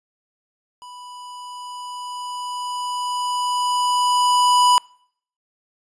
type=tone with level ramp; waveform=square; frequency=987.8 Hz; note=B5; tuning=in tune; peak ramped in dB=-38 to -12 dBFS; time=0.82-4.78 s; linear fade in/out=0 ms; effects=noise-tail reverb RT60 0.6 s tail -26 dB re dry + resampled to 24000 Hz